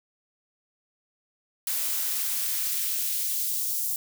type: noise with high-pass filter sweep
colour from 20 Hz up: blue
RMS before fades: -28 dBFS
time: 1.67-3.96 s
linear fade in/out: 2 ms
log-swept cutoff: 420 to 6700 Hz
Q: 0.72
effects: none